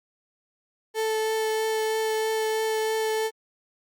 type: tone with vibrato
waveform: 35% pulse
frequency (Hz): 439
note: A4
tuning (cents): -4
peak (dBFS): -22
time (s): 0.94-3.31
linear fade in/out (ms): 50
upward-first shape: triangle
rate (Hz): 3.1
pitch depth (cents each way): 11
effects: Opus 48 kbps